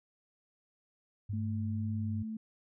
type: tone with vibrato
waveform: sine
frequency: 100.9 Hz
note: G#2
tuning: 49 cents flat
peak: -33 dBFS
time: 1.29-2.23 s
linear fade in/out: 10 ms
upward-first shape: triangle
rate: 2 Hz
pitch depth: 19 cents each way
type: tone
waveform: sine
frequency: 220 Hz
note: A3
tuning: in tune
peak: -36 dBFS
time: 1.33-2.37 s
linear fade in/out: 5 ms
effects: none